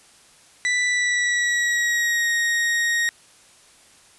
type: tone with pitch glide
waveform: 40% pulse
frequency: 1975.5 to 1872.2 Hz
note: B6 to A#6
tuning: 0 to +7 cents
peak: -18 dBFS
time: 0.65-3.09 s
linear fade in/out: 0 ms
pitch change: -93 cents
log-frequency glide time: 0.86-2.31 s
effects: white hiss -52 dBFS RMS until 4.18 s + resampled to 24000 Hz